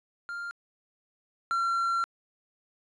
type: tone pair in turn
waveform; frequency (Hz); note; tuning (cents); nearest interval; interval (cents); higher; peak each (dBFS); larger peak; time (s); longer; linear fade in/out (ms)
triangle; 1396.9 / 1365.8; F6 / F6; 0 / -39; unison; 39; first; -32 / -23; second; 0.29-0.51 / 1.51-2.04; second; 0
effects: resampled to 22050 Hz